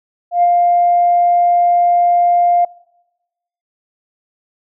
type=tone with ADSR envelope; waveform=sine; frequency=701 Hz; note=F5; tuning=6 cents sharp; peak=-6 dBFS; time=0.31-2.65 s; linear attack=120 ms; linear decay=31 ms; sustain=-2 dB; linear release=6 ms; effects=noise-tail reverb RT60 1.0 s tail -25 dB re dry + tanh soft clip ceiling -3 dBFS